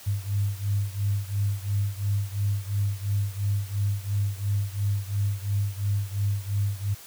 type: beating tone pair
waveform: sine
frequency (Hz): 99.9 / 102.8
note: G2 / G#2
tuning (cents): +33 / -17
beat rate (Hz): 2.9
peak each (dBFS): -26 / -28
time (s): 0.06-6.95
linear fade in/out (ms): 20
effects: white hiss -46 dBFS RMS until 7.06 s